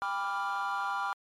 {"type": "chord", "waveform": "triangle", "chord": "G dominant seventh", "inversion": "none", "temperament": "equal with one note detuned", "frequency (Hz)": [797.2, 987.8, 1174.7, 1396.9], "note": ["G5", "B5", "D6", "F6"], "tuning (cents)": [29, 0, 0, 0], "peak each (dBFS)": -33, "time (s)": [0.02, 1.13], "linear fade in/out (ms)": 0, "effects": ["tanh soft clip ceiling -23 dBFS", "MP3 64 kbps"]}